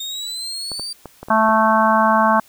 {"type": "exponential sweep", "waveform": "35% pulse", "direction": "up", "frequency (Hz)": [3674, 4699], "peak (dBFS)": -24, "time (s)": [0, 0.93], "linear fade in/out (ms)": 5}
{"type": "clicks", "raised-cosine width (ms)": 1, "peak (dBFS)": -18, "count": 6, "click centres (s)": [0.717, 0.796, 1.057, 1.23, 1.285, 1.49]}
{"type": "harmonic tone", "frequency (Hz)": 220, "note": "A3", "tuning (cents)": 0, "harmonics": [1, 3, 4, 5, 6, 7], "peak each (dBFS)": [-20, -19, -17, -17, -25, -22], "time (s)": [1.3, 2.4], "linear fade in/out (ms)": 5}
{"effects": ["white hiss -51 dBFS RMS until 2.48 s"]}